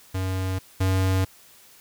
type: tone pair in turn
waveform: square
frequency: 94 / 94.43 Hz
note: F#2 / F#2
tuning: +28 / +36 cents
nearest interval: unison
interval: 8 cents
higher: second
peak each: -25 / -20 dBFS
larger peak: second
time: 0.14-0.59 / 0.8-1.25 s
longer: neither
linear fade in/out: 10 ms
effects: white hiss -52 dBFS RMS until 1.8 s